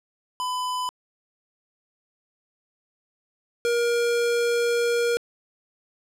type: tone pair in turn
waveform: square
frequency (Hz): 1003 / 473.4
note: B5 / A#4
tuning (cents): +26 / +27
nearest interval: octave + minor second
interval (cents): 1299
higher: first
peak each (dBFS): -26 / -21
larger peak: second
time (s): 0.4-0.89 / 3.65-5.17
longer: second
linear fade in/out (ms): 0
effects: low-pass 11000 Hz 12 dB/octave